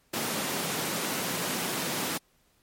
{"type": "high-pass noise", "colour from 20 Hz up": "pink", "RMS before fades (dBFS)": -31, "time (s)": [0.13, 2.18], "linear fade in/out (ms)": 10, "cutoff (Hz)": 150, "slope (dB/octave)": 24, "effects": ["pink hiss -67 dBFS RMS until 2.62 s", "MP3 64 kbps"]}